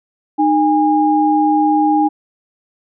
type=tone pair together; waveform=sine; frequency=306 / 817 Hz; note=D#4 / G#5; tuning=-29 / -29 cents; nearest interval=octave + perfect fourth; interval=1700 cents; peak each=-13 dBFS; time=0.38-2.09 s; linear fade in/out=20 ms; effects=none